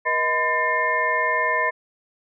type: tone cluster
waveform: sine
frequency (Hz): 479 / 629 / 1014 / 1791 / 2137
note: A#4 / D#5 / B5 / A6 / C7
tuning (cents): +47 / +19 / +45 / +30 / +36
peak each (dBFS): -30 / -27 / -23 / -23 / -27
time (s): 0.05-1.71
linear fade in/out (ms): 20
effects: none